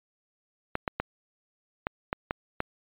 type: clicks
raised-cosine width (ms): 0.5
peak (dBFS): -12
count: 7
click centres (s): 0.754 / 0.878 / 1 / 1.869 / 2.129 / 2.309 / 2.604
effects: resampled to 8000 Hz